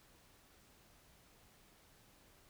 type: silence
effects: pink hiss -66 dBFS RMS until 2.49 s